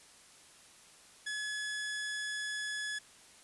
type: tone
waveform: sawtooth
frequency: 1700 Hz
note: G#6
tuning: 40 cents sharp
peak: -32 dBFS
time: 1.26-2.99 s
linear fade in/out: 10 ms
effects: white hiss -58 dBFS RMS until 3.43 s + resampled to 24000 Hz